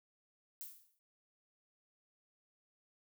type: noise with exponential decay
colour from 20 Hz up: violet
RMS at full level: -44 dBFS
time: 0.61-0.99 s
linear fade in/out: 0 ms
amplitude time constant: 81 ms
effects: none